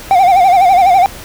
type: tone with vibrato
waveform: triangle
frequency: 744 Hz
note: F#5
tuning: 9 cents sharp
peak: -3 dBFS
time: 0.11-1.06 s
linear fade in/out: 0 ms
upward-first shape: sine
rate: 12 Hz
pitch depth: 110 cents each way
effects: pink hiss -31 dBFS RMS until 1.24 s